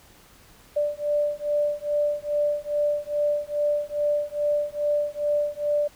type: beating tone pair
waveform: sine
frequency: 587.3 / 589.7 Hz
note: D5 / D5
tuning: 0 / +7 cents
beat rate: 2.4 Hz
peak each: -25 dBFS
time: 0.76-5.88 s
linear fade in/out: 10 ms
effects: pink hiss -53 dBFS RMS until 5.95 s